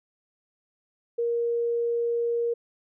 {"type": "tone", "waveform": "sine", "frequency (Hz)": 470, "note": "A#4", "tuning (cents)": 14, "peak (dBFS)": -23, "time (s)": [1.18, 2.54], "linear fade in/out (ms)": 10, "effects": []}